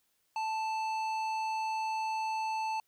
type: tone with tanh clipping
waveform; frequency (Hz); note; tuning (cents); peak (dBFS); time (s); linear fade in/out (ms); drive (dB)
triangle; 880; A5; 0; -33; 0.36-2.8; 2; 17
effects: white hiss -75 dBFS RMS until 2.87 s